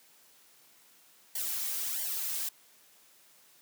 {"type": "noise with flanger", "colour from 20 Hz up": "blue", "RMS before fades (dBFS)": -34, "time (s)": [1.35, 2.49], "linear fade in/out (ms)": 5, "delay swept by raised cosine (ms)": [0.77, 2.97], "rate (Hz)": 1.5, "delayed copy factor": -0.85, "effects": ["white hiss -61 dBFS RMS until 3.61 s", "high-pass 150 Hz 12 dB/octave"]}